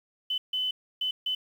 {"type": "tone bursts at uneven times", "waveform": "sine", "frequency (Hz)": 3022, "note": "F#7", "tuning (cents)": 36, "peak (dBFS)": -26, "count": 4, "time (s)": [[0.3, 0.38], [0.53, 0.71], [1.01, 1.11], [1.26, 1.35]], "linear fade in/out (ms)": 5, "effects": ["9-bit"]}